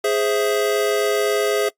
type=chord; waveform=square; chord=Ab augmented; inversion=none; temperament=equal; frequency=415.3 / 523.3 / 659.3 Hz; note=Ab4 / C5 / E5; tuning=0 / 0 / 0 cents; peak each=-20 / -25 / -24 dBFS; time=0.04-1.69 s; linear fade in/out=5 ms; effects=noise-tail reverb RT60 0.1 s tail -22 dB re dry + AAC 64 kbps